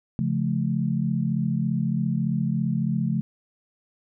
sine chord, Db augmented, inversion none, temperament just, 138.59 / 173.24 / 216.5 Hz, Db3 / F3 / A3, 0 / -14 / -28 cents, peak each -26 dBFS, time 0.19-3.21 s, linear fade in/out 0 ms, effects none

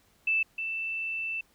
sine tone pair in turn, 2641 / 2659 Hz, E7 / E7, +3 / +14 cents, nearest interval unison, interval 11 cents, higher second, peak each -23 / -30 dBFS, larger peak first, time 0.27-0.43 / 0.58-1.41 s, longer second, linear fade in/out 5 ms, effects pink hiss -65 dBFS RMS until 1.54 s

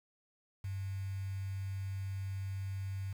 sine tone with quantisation, 97 Hz, G2, 18 cents flat, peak -36 dBFS, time 0.64-3.13 s, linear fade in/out 5 ms, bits 9, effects none

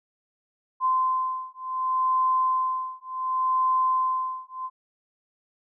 sine beating tone pair, 1034 / 1034.68 Hz, C6 / C6, -21 / -20 cents, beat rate 0.68 Hz, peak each -25 / -25 dBFS, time 0.8-4.7 s, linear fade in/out 50 ms, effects none

